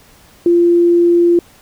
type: tone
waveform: sine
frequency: 345 Hz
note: F4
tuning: 21 cents flat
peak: -7 dBFS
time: 0.46-1.39 s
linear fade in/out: 2 ms
effects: pink hiss -46 dBFS RMS until 1.61 s

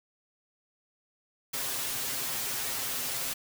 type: noise with comb filter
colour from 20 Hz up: white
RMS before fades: -33 dBFS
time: 1.53-3.34 s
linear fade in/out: 10 ms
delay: 7.5 ms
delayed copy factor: +0.85
effects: none

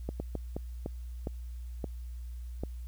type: slowing click train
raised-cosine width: 2 ms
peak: -21 dBFS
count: 8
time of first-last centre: 0.09-2.636 s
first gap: 110 ms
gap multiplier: 1.39
effects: added 60 Hz sine -38 dBFS peak until 2.87 s + white hiss -65 dBFS RMS until 2.87 s

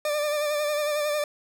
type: tone with vibrato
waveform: 40% pulse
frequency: 595 Hz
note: D5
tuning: 22 cents sharp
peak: -23 dBFS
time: 0.05-1.24 s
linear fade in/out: 2 ms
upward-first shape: sine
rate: 11 Hz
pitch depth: 35 cents each way
effects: none

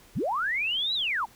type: linear two-way sweep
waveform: sine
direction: up then down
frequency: 57.5 to 4007 to 750 Hz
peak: -25 dBFS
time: 0.15-1.26 s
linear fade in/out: 20 ms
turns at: 0.94 s
effects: pink hiss -55 dBFS RMS until 1.35 s

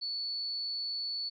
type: tone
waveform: sine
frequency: 4444 Hz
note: C#8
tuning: 4 cents sharp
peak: -33 dBFS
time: 0.01-1.3 s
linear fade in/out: 20 ms
effects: none

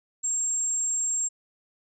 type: tone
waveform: sine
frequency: 7510 Hz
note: A#8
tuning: 12 cents sharp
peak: -24 dBFS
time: 0.23-1.29 s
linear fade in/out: 20 ms
effects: none

